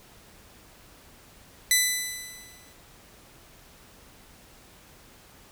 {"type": "tone with exponential decay", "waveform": "10% pulse", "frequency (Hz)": 1997, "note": "B6", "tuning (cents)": 19, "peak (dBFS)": -8, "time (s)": [1.71, 2.73], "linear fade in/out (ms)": 1, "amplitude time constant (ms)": 220, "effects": ["pink hiss -53 dBFS RMS until 5.51 s"]}